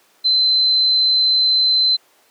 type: tone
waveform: sine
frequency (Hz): 4068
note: C8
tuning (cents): -50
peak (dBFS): -12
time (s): 0.24-1.97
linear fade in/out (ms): 20
effects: pink hiss -55 dBFS RMS until 2.3 s + high-pass 400 Hz 12 dB/octave